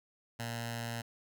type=tone with notch filter; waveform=10% pulse; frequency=116.54 Hz; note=A#2; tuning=in tune; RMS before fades=-39 dBFS; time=0.39-1.02 s; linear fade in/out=10 ms; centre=380 Hz; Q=0.64; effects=none